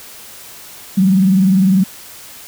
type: tone with vibrato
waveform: sine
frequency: 189.9 Hz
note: F#3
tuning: 45 cents sharp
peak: -8 dBFS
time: 0.97-1.84 s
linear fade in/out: 10 ms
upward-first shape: sine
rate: 20 Hz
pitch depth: 110 cents each way
effects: white hiss -36 dBFS RMS until 2.47 s